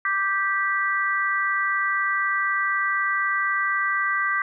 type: chord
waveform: sine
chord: G major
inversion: second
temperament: just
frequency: 1176 / 1568 / 1960 Hz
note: D6 / G6 / B6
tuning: +2 / 0 / -14 cents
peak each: -25 dBFS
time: 0.05-4.42 s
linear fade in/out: 2 ms
effects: none